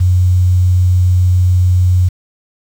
sine tone with quantisation, 90.7 Hz, F#2, 34 cents flat, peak -7 dBFS, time 0-2.09 s, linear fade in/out 10 ms, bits 6, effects none

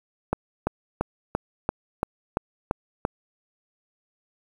click train, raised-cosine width 1 ms, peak -8 dBFS, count 9, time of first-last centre 0.33-3.051 s, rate 2.94 Hz, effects 7-bit

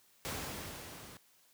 pink noise with level ramp, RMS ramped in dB -38 to -52 dBFS, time 0.25-1.17 s, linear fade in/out 0 ms, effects white hiss -67 dBFS RMS until 1.53 s + high-pass 60 Hz 12 dB/octave

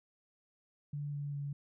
sine tone with pitch steps, 145.3 / 143.88 / 142.47 Hz, D3 / D3 / C#3, -18 / -35 / +48 cents, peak -36 dBFS, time 0.93-1.53 s, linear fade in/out 5 ms, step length 200 ms, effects none

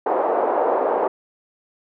white band-pass noise, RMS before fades -20 dBFS, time 0.06-1.08 s, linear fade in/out 5 ms, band 390 to 840 Hz, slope 24 dB/octave, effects none

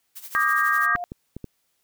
blue noise with tremolo, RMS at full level -37 dBFS, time 0.15-0.87 s, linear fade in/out 20 ms, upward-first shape sine, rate 12 Hz, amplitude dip 75%
sine chord, Eb major seventh, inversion third, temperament equal with one note detuned, 1174.7 / 1244.5 / 1609.3 / 1864.7 Hz, D6 / Eb6 / G6 / Bb6, 0 / 0 / +45 / 0 cents, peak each -24 / -25 / -22 / -25 dBFS, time 0.35-0.96 s, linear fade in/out 0 ms
sine tone with exponential growth, 706 Hz, F5, 19 cents sharp, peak -26 dBFS, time 0.58-1.04 s, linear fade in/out 0 ms, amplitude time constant 100 ms
clicks, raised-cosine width 3 ms, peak -21 dBFS, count 4, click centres 0.953 / 1.119 / 1.366 / 1.443 s
effects white hiss -71 dBFS RMS until 1.83 s

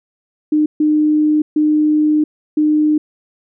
sine tone bursts at uneven times, 303.9 Hz, D#4, 41 cents flat, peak -10 dBFS, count 4, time 0.52-0.66 / 0.8-1.42 / 1.56-2.24 / 2.57-2.98 s, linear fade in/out 5 ms, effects none

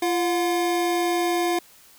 square tone pair together, 343.8 / 717 Hz, F4 / F5, -27 / +45 cents, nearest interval octave + minor second, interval 1272 cents, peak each -23 / -26 dBFS, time 0.02-1.59 s, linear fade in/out 5 ms, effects white hiss -52 dBFS RMS until 1.98 s

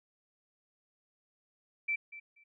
sine tone with echo, 2332 Hz, D7, 13 cents flat, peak -29 dBFS, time 1.88-1.96 s, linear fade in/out 10 ms, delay 240 ms, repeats 2, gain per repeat -15 dB, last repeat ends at 2.44 s, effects none

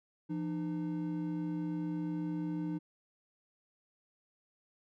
triangle tone pair together, 170 / 304.2 Hz, F3 / D#4, -46 / -39 cents, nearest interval minor seventh, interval 1007 cents, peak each -35 / -34 dBFS, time 0.29-2.79 s, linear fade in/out 20 ms, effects none

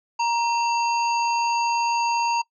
harmonic tone with a mistuned harmonic, 937 Hz, A#5, 9 cents sharp, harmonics 1 / 3 / 5 / 7, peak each -20 / -30 / -34 / -37 dBFS, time 0.19-2.42 s, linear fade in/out 10 ms, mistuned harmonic 3, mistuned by -69 cents, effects noise-tail reverb RT60 0.1 s tail -22 dB re dry

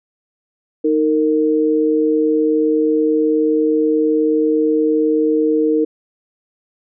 sine tone pair together, 311.1 / 459.4 Hz, D#4 / A#4, 0 / -25 cents, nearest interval perfect fifth, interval 675 cents, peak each -15 dBFS, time 0.84-5.85 s, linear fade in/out 10 ms, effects none

